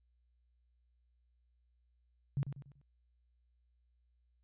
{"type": "tone with echo", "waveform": "sine", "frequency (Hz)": 138.59, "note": "C#3", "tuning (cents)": 0, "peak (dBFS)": -30, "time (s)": [2.37, 2.43], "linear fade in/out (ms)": 0, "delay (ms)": 96, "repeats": 4, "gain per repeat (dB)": -8, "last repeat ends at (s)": 2.814, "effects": ["added 60 Hz sine -70 dBFS peak until 4.43 s", "resampled to 8000 Hz"]}